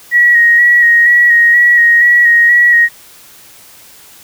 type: tone with vibrato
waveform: sine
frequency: 1902 Hz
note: A#6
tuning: 34 cents sharp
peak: -4 dBFS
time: 0.11-2.89 s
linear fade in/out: 50 ms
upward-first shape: square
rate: 2.1 Hz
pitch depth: 22 cents each way
effects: white hiss -39 dBFS RMS until 4.23 s